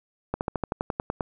slowing click train, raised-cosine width 1 ms, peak -12 dBFS, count 11, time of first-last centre 0.34-1.208 s, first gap 69 ms, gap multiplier 1.05, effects none

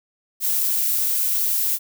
violet noise, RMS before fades -21 dBFS, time 0.4-1.79 s, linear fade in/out 50 ms, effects none

